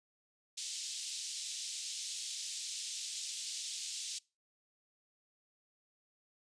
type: band-pass noise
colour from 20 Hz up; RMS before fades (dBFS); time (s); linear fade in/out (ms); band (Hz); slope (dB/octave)
white; -42; 0.57-4.19; 10; 3200 to 7900; 24
effects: noise-tail reverb RT60 0.3 s tail -25 dB re dry + resampled to 22050 Hz